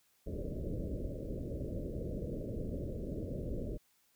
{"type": "low-pass noise", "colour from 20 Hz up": "pink", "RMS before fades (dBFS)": -39, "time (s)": [0.26, 3.78], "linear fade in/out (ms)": 20, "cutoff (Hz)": 600, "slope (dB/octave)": 96, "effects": ["white hiss -72 dBFS RMS until 4.15 s"]}